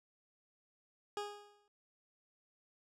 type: tone with exponential decay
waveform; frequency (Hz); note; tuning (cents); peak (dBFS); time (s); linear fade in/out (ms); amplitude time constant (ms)
20% pulse; 411.9; G#4; -14; -31; 1.17-1.68; 1; 110
effects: low-pass 8000 Hz 12 dB/octave